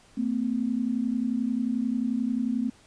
sine tone pair together, 225 / 256.3 Hz, A3 / C4, +39 / -36 cents, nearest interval major second, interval 225 cents, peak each -27 dBFS, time 0.17-2.7 s, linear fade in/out 10 ms, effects pink hiss -57 dBFS RMS until 2.86 s + resampled to 22050 Hz

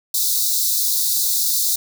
white high-pass noise, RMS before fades -19 dBFS, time 0.14-1.76 s, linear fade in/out 5 ms, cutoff 3700 Hz, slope 96 dB/octave, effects none

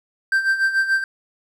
triangle tone with tremolo, 1568 Hz, G6, in tune, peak -12 dBFS, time 0.32-1.04 s, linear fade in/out 2 ms, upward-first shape sine, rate 6.9 Hz, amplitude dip 70%, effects none

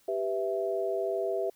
sine chord, E minor, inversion first, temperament equal, 392 / 493.9 / 659.3 Hz, G4 / B4 / E5, 0 / 0 / 0 cents, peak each -31 / -35 / -31 dBFS, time 0.08-1.5 s, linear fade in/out 5 ms, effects white hiss -65 dBFS RMS until 1.55 s

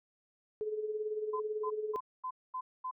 sine tone with tremolo, 427.9 Hz, A4, 48 cents flat, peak -31 dBFS, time 0.61-1.96 s, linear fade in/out 0 ms, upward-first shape sine, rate 18 Hz, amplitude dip 60%
sine tone bursts, 1022 Hz, C6, 41 cents flat, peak -35 dBFS, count 6, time 1.33-2.912 s, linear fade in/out 10 ms, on 72 ms, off 230 ms
effects none

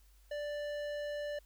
square tone with low-pass filter, 587.3 Hz, D5, in tune, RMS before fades -39 dBFS, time 0.31-1.39 s, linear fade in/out 5 ms, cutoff 4000 Hz, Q 0.56, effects added 50 Hz sine -60 dBFS peak until 1.45 s + white hiss -70 dBFS RMS until 1.45 s

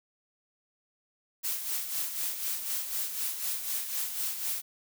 blue noise with tremolo, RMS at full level -31 dBFS, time 1.43-4.62 s, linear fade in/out 20 ms, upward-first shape sine, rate 4 Hz, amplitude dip 55%, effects none

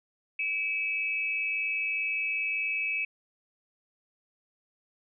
sine tone pair together, 2308 / 2591 Hz, D7 / E7, -31 / -30 cents, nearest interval major second, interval 201 cents, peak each -32 / -29 dBFS, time 0.39-3.05 s, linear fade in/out 5 ms, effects none

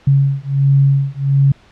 sine beating tone pair, 137.6 / 139 Hz, C#3 / C#3, -12 / +5 cents, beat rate 1.4 Hz, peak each -13 dBFS, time 0.07-1.52 s, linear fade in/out 5 ms, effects pink hiss -48 dBFS RMS until 1.71 s + low-pass 4000 Hz 12 dB/octave

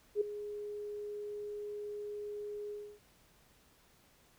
sine tone with ADSR envelope, 415.3 Hz, G#4, in tune, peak -25 dBFS, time 0.15-3 s, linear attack 60 ms, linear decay 7 ms, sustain -14 dB, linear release 290 ms, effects pink hiss -66 dBFS RMS until 4.38 s

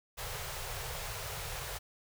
pink band-stop noise, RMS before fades -40 dBFS, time 0.17-1.79 s, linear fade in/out 20 ms, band 150 to 420 Hz, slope 48 dB/octave, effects none

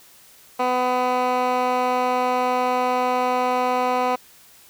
15% pulse tone with band-pass filter, 250.9 Hz, B3, 28 cents sharp, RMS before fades -21 dBFS, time 0.59-4.16 s, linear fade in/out 10 ms, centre 970 Hz, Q 0.9, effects white hiss -50 dBFS RMS until 4.69 s

